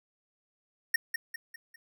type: tone with echo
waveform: square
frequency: 1844 Hz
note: A#6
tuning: 19 cents flat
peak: -22 dBFS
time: 0.94-0.96 s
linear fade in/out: 5 ms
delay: 200 ms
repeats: 4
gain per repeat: -7 dB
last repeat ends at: 1.76 s
effects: none